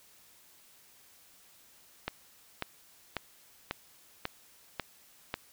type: click train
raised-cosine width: 0.3 ms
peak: -16 dBFS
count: 7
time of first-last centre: 2.08-5.341 s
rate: 1.84 Hz
effects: white hiss -60 dBFS RMS until 5.52 s